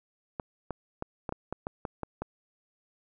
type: clicks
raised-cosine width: 1 ms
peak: -19 dBFS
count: 10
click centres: 0.398 / 0.707 / 1.024 / 1.292 / 1.324 / 1.526 / 1.669 / 1.852 / 2.033 / 2.22 s
effects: none